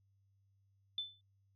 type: tone with exponential decay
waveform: sine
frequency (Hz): 3520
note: A7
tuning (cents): 0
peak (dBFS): -33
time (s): 0.98-1.21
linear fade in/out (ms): 2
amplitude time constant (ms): 48
effects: added 98 Hz sine -70 dBFS peak until 1.55 s